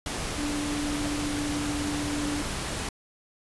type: tone in noise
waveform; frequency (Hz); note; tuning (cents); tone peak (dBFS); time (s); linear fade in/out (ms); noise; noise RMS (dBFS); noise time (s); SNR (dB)
sine; 293.1; D4; -3; -29; 0.38-2.42; 2; pink; -32; 0.06-2.89; 0
effects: resampled to 24000 Hz